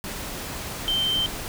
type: tone in noise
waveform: sine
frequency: 3120 Hz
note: G7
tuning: 9 cents flat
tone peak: -21 dBFS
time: 0.88-1.26 s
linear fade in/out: 0 ms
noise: pink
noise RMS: -33 dBFS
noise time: 0.04-1.48 s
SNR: +9 dB
effects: none

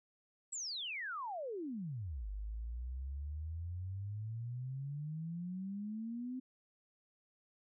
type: exponential two-way sweep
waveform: sine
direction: down then up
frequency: 8000 to 49 to 260.2 Hz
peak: -39 dBFS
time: 0.52-6.4 s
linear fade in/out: 10 ms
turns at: 2.28 s
effects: none

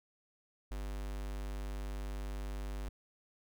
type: tone with notch filter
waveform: square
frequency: 50 Hz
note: G1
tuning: 35 cents sharp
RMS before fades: -40 dBFS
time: 0.71-2.89 s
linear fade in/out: 5 ms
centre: 130 Hz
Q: 1.9
effects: none

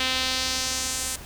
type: tone with band-pass filter sweep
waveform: sawtooth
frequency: 258.9 Hz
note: C4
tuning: 18 cents flat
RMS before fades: -27 dBFS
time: 0-1.16 s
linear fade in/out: 5 ms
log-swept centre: 3300 to 8800 Hz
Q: 1.7
effects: added 68 Hz sine -42 dBFS peak until 1.25 s + pink hiss -42 dBFS RMS until 1.25 s

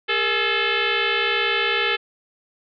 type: tone with frequency modulation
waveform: sine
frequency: 465 Hz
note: A#4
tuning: 4 cents flat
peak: -18 dBFS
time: 0.08-1.97 s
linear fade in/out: 20 ms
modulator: 434 Hz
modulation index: 7.1
effects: none

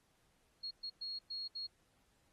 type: tone bursts at uneven times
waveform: sine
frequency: 4300 Hz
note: C8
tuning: 47 cents sharp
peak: -40 dBFS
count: 5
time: 0.63-0.71 / 0.83-0.9 / 1.01-1.19 / 1.3-1.48 / 1.55-1.67 s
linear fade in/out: 10 ms
effects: pink hiss -75 dBFS RMS until 2.32 s + AAC 32 kbps

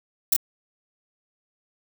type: noise with echo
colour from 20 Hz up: violet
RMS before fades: -17 dBFS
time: 0.32-0.34 s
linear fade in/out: 5 ms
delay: 25 ms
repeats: 1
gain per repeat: -2 dB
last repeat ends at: 0.365 s
effects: none

